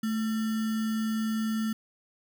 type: tone with sample-and-hold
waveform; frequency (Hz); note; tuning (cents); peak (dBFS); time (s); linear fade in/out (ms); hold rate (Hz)
sine; 220; A3; 0; -26; 0.03-1.73; 5; 1575
effects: none